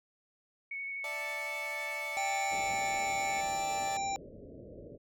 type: tone with vibrato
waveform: sine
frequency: 2217 Hz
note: C#7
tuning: in tune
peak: -36 dBFS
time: 0.71-3.41 s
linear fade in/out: 5 ms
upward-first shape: square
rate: 12 Hz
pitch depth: 9 cents each way
type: chord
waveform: sawtooth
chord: D suspended second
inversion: none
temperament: equal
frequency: 587.3 / 659.3 / 880 Hz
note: D5 / E5 / A5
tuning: 0 / 0 / 0 cents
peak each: -39 / -43 / -40 dBFS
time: 1.04-3.97 s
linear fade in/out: 2 ms
type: harmonic tone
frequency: 787 Hz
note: G5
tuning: 7 cents sharp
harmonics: 1 / 3 / 5 / 7 / 9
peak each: -32 / -42 / -47 / -50 / -42 dBFS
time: 2.17-4.16 s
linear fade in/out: 0 ms
type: low-pass noise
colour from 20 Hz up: white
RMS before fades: -49 dBFS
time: 2.5-4.98 s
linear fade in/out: 20 ms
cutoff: 600 Hz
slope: 96 dB/octave
effects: none